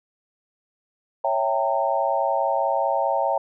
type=chord; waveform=sine; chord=C# diminished seventh; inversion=none; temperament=equal with one note detuned; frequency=554.4 / 659.3 / 784 / 914.7 Hz; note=C#5 / E5 / G5 / Bb5; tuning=0 / 0 / 0 / -33 cents; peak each=-25 dBFS; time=1.24-3.38 s; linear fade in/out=5 ms; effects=none